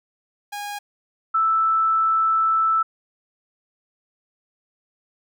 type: tone pair in turn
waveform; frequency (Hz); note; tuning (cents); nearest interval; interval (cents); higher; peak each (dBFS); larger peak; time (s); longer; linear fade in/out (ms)
sawtooth / sine; 820 / 1318.8; G#5 / E6; -22 / 0; minor sixth; 822; second; -25 / -16; second; 0.52-0.79 / 1.34-2.83; second; 10
effects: none